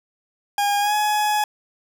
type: tone with pitch glide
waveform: 40% pulse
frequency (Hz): 814 to 842.7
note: G#5 to G#5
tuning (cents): -35 to +25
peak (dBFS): -17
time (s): 0.58-1.44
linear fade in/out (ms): 2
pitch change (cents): +60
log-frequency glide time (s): 0.8-0.94
effects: none